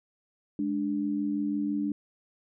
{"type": "tone pair together", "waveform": "sine", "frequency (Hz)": [207.7, 293.7], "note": ["G#3", "D4"], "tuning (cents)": [0, 0], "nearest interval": "tritone", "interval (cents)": 600, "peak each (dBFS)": [-31, -28], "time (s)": [0.59, 1.92], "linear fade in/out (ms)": 2, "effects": []}